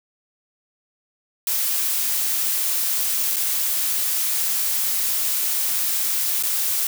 blue noise with dropouts, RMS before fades -22 dBFS, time 1.47-6.87 s, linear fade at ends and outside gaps 2 ms, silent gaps 3.361-3.366 / 6.427-6.434 s, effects none

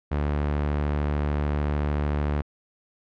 sawtooth tone, 73.42 Hz, D2, in tune, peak -19 dBFS, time 0.11-2.42 s, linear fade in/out 10 ms, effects low-pass 2000 Hz 12 dB/octave

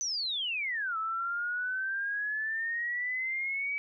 sine exponential two-way sweep, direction down then up, 6170 to 1298 to 2294 Hz, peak -30 dBFS, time 0.01-3.78 s, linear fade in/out 0 ms, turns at 0.97 s, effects none

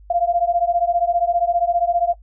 sine beating tone pair, 686 / 701 Hz, F5 / F5, -31 / +6 cents, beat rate 15 Hz, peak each -19 / -19 dBFS, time 0.1-2.14 s, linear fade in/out 5 ms, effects noise-tail reverb RT60 0.1 s tail -19 dB re dry + added 50 Hz sine -42 dBFS peak until 2.22 s

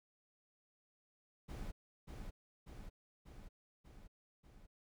brown noise with echo, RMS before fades -45 dBFS, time 1.48-1.72 s, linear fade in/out 20 ms, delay 590 ms, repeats 5, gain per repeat -3 dB, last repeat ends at 4.67 s, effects none

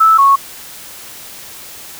sine tone pair in turn, 1313 / 1104.1 Hz, E6 / C#6, -7 / -7 cents, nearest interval minor third, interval 300 cents, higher first, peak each -5 dBFS, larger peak neither, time 0-0.18 / 0.18-0.36 s, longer neither, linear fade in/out 10 ms, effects white hiss -33 dBFS RMS until 1.99 s

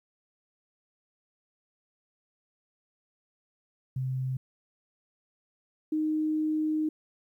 sine tone pair in turn, 130.2 / 309.7 Hz, C3 / D#4, -8 / -8 cents, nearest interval octave + minor third, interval 1500 cents, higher second, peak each -28 / -25 dBFS, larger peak second, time 3.96-4.37 / 5.92-6.89 s, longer second, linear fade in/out 5 ms, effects 11-bit

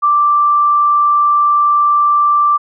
sine tone, 1174.7 Hz, D6, in tune, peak -8 dBFS, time 0.02-2.58 s, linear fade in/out 20 ms, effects none

